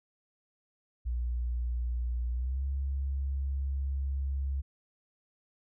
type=tone with pitch glide; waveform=sine; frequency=60.1 to 68.24 Hz; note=B1 to C#2; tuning=-46 to -27 cents; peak=-29 dBFS; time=1.05-4.62 s; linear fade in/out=20 ms; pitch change=+219 cents; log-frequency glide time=2.32-2.65 s; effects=none